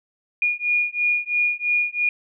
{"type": "beating tone pair", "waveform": "sine", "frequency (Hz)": [2436, 2439], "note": ["D#7", "D#7"], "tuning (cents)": [-37, -35], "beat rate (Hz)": 3, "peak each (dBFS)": -22, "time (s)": [0.42, 2.09], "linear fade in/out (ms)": 2, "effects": []}